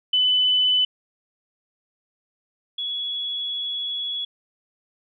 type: tone pair in turn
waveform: sine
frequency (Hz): 3005 / 3372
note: F#7 / G#7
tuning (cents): +26 / +26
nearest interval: major second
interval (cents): 200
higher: second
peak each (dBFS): -16 / -25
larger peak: first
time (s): 0.13-0.85 / 2.78-4.25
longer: second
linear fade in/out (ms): 5
effects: none